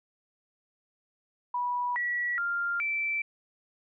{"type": "tone with pitch steps", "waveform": "sine", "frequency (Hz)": [978, 1936, 1396, 2330], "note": ["B5", "B6", "F6", "D7"], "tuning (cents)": [-17, -35, -1, -14], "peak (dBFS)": -27, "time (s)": [1.54, 3.22], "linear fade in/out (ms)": 5, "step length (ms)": 420, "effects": []}